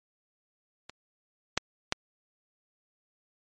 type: clicks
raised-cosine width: 0.2 ms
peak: -24 / -6 / -8 dBFS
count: 3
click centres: 0.896 / 1.576 / 1.924 s
effects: MP3 48 kbps